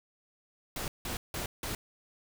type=noise bursts; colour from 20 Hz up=pink; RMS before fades=-36 dBFS; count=4; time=0.76-1.75 s; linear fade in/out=2 ms; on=120 ms; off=170 ms; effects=none